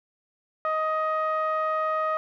sawtooth tone with low-pass filter, 627 Hz, D#5, 13 cents sharp, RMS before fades -26 dBFS, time 0.65-2.17 s, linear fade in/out 0 ms, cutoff 1400 Hz, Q 3.8, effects none

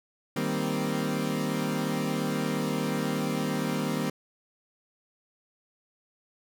30% pulse chord, C minor seventh, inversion first, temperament equal, 155.56 / 196 / 233.1 / 261.6 Hz, Eb3 / G3 / Bb3 / C4, 0 / 0 / 0 / 0 cents, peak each -30 dBFS, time 0.36-4.1 s, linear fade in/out 5 ms, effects none

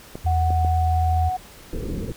clicks, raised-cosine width 2 ms, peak -18 dBFS, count 3, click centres 0.155 / 0.505 / 0.648 s
sine tone with vibrato, 81.7 Hz, E2, 15 cents flat, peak -18 dBFS, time 0.24-1.3 s, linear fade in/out 20 ms, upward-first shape triangle, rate 4.4 Hz, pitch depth 10 cents each way
sine tone, 740 Hz, F#5, in tune, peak -22 dBFS, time 0.26-1.37 s, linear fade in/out 10 ms
pink low-pass noise, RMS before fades -28 dBFS, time 1.73-2.12 s, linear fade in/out 2 ms, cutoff 520 Hz, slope 96 dB/octave
effects pink hiss -45 dBFS RMS until 2.16 s

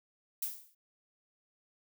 violet noise with exponential decay, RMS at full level -32 dBFS, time 0.42-0.75 s, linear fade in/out 5 ms, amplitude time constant 71 ms, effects none

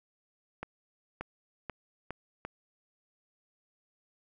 accelerating click train, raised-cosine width 0.5 ms, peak -22 dBFS, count 5, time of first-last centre 0.63-2.45 s, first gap 580 ms, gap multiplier 0.84, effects none

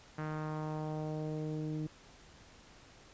sawtooth tone with low-pass filter sweep, 154.4 Hz, D#3, 13 cents flat, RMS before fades -38 dBFS, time 0.18-1.87 s, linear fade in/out 5 ms, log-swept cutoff 1600 to 310 Hz, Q 1.8, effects pink hiss -58 dBFS RMS until 3.13 s + resampled to 16000 Hz

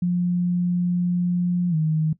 sine tone with pitch glide, 177 to 156.78 Hz, F3 to D#3, +23 to +13 cents, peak -18 dBFS, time 0.02-2.13 s, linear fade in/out 5 ms, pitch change -210 cents, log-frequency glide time 1.7-1.75 s, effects noise-tail reverb RT60 0.1 s tail -17 dB re dry

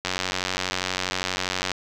click train, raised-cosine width 0.2 ms, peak -7 dBFS, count 155, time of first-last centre 0.05-1.717 s, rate 92.4 Hz, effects none

